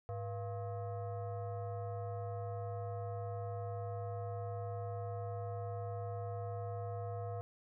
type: tone with frequency modulation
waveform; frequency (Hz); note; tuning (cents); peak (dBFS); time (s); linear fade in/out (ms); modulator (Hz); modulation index
sine; 103.83; G#2; 0; -38; 0.09-7.41; 0; 587; 1
effects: none